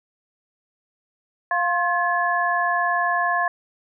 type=tone cluster; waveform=sine; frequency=701 / 1063 / 1713 Hz; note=F5 / C6 / A6; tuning=+6 / +27 / -47 cents; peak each=-23 dBFS; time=1.51-3.48 s; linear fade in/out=2 ms; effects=none